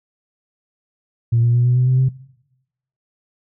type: tone with pitch steps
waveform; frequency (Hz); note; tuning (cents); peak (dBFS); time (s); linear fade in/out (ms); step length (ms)
sine; 116.54 / 118.85 / 121.21 / 123.61 / 126.06 / 128.56 / 131.11; A#2 / A#2 / B2 / B2 / B2 / C3 / C3; 0 / +34 / -32 / +2 / +36 / -30 / +4; -11; 1.32-2.09; 10; 110
effects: noise-tail reverb RT60 0.9 s tail -20 dB re dry + tanh soft clip ceiling -8 dBFS